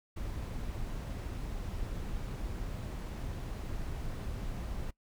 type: noise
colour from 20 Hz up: brown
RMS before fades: -38 dBFS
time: 0.16-4.91 s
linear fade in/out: 10 ms
effects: noise-tail reverb RT60 0.1 s tail -21 dB re dry